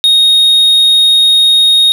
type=tone; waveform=triangle; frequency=3729 Hz; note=A#7; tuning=in tune; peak=-3 dBFS; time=0.04-1.92 s; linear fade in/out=0 ms; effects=none